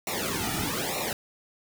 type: noise with flanger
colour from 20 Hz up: pink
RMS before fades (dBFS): -30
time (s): 0.07-1.13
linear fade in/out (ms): 2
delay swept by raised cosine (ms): 0.62 to 1.92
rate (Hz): 1.1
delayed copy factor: -1
effects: none